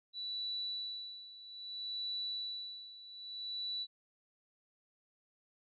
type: tone with tremolo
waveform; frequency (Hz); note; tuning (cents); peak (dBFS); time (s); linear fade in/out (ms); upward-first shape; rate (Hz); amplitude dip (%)
sine; 3951; B7; 0; -36; 0.13-3.87; 50; sine; 0.61; 80
effects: none